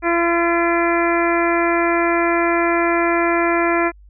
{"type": "harmonic tone with a mistuned harmonic", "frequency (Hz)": 340, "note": "F4", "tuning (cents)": -46, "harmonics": [1, 2, 3, 4, 5, 6, 7], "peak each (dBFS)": [-18, -21, -23, -24, -25, -26, -26], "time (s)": [0.02, 3.92], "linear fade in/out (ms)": 50, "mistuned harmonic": 5, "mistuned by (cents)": 19, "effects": ["added 50 Hz sine -42 dBFS peak until 4.09 s"]}